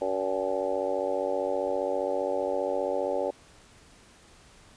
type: harmonic tone with a mistuned harmonic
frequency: 95.1 Hz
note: F#2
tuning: 48 cents sharp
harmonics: 3 / 4 / 5 / 6 / 7 / 8 / 9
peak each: -38 / -34 / -32 / -29 / -40 / -37 / -38 dBFS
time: 0.01-3.31 s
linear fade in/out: 10 ms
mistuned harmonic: 8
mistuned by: +36 cents
effects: pink hiss -55 dBFS RMS until 4.76 s + resampled to 22050 Hz